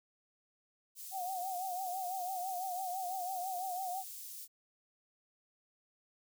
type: high-pass noise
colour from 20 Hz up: white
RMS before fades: -47 dBFS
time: 0.95-4.48 s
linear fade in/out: 50 ms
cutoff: 6100 Hz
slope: 12 dB/octave
type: tone with vibrato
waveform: sine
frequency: 740 Hz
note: F#5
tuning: in tune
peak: -36 dBFS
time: 1.11-4.04 s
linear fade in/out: 50 ms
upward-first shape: triangle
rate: 6 Hz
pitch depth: 97 cents each way
effects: none